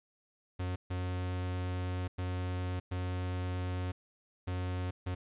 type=tone bursts at uneven times; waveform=45% pulse; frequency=90.8 Hz; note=F#2; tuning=32 cents flat; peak=-33 dBFS; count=6; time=0.59-0.76 / 0.9-2.08 / 2.18-2.8 / 2.91-3.92 / 4.47-4.91 / 5.06-5.15 s; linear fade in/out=10 ms; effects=resampled to 8000 Hz + 11-bit